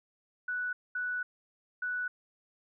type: tone bursts at uneven times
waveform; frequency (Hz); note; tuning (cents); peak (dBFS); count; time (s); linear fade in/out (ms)
sine; 1480; F#6; 0; -31; 3; 0.48-0.73 / 0.95-1.23 / 1.82-2.08; 5
effects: none